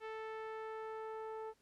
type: tone with low-pass filter sweep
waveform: sawtooth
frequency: 440 Hz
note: A4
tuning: in tune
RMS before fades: -45 dBFS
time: 0-1.54 s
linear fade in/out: 50 ms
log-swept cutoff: 2300 to 990 Hz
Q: 1.2
effects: pink hiss -74 dBFS RMS until 1.61 s + low-pass 11000 Hz 12 dB/octave